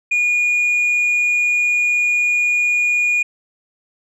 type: tone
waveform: sine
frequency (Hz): 2441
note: D#7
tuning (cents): -34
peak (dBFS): -11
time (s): 0.11-3.23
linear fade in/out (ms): 10
effects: tanh soft clip ceiling -13 dBFS